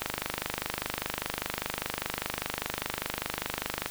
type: click train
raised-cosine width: 0.3 ms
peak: -12 dBFS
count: 97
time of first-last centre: 0.02-3.86 s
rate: 25 Hz
effects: white hiss -41 dBFS RMS until 3.9 s